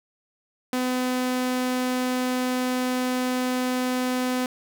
sawtooth tone, 252.8 Hz, B3, 41 cents sharp, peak -19 dBFS, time 0.73-4.46 s, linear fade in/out 2 ms, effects none

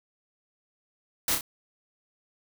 white noise with echo, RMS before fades -26 dBFS, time 1.28-1.35 s, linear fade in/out 2 ms, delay 30 ms, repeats 2, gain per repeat -5 dB, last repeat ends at 1.41 s, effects none

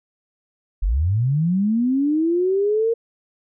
sine linear sweep, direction up, 38.89 to 466.2 Hz, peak -16 dBFS, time 0.82-2.94 s, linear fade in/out 10 ms, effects none

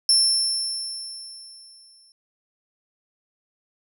35% pulse tone with exponential decay, 5370 Hz, E8, 31 cents sharp, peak -11 dBFS, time 0.09-2.12 s, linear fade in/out 1 ms, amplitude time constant 440 ms, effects none

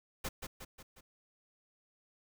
pink noise with echo, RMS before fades -37 dBFS, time 0.24-0.29 s, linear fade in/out 10 ms, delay 180 ms, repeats 4, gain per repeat -5 dB, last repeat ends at 1.01 s, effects none

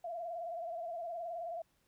sine tone with vibrato, 681 Hz, F5, 44 cents flat, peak -38 dBFS, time 0.04-1.62 s, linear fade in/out 5 ms, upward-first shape sine, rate 19 Hz, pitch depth 73 cents each way, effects pink hiss -75 dBFS RMS until 1.87 s

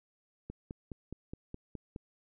click train, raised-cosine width 3 ms, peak -28 dBFS, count 8, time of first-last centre 0.5-1.961 s, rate 4.79 Hz, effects none

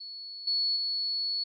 sine tone with level steps, 4401 Hz, C#8, 13 cents flat, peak -39 / -25 / -28 dBFS, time 0-1.44 s, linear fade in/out 10 ms, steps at 0.47 / 0.76 s, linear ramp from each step 5 ms, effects none

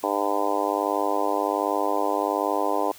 harmonic tone, 101.3 Hz, G#2, 43 cents flat, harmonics 3 / 4 / 5 / 6 / 7 / 8 / 9 / 10, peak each -30 / -30 / -30 / -30 / -30 / -30 / -30 / -30 dBFS, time 0.03-2.92 s, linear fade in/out 10 ms, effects white hiss -47 dBFS RMS until 2.98 s

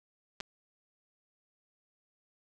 clicks, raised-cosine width 0.2 ms, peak -21 dBFS, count 2, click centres 0.403 / 0.408 s, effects none

